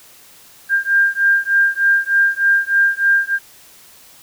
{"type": "beating tone pair", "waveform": "sine", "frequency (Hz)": [1596, 1599.3], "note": ["G6", "G6"], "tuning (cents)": [31, 34], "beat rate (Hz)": 3.3, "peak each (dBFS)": -15, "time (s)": [0.69, 3.39], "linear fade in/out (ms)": 50, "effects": ["white hiss -45 dBFS RMS until 4.22 s"]}